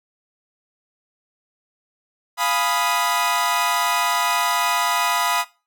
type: chord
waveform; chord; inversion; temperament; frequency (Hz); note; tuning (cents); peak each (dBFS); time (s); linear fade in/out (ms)
sawtooth; F half-diminished seventh; none; equal; 698.5 / 830.6 / 987.8 / 1244.5; F5 / Ab5 / Cb6 / Eb6; 0 / 0 / 0 / 0; -22 / -24 / -18 / -20; 2.37-5.45; 50
effects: noise-tail reverb RT60 0.3 s tail -19 dB re dry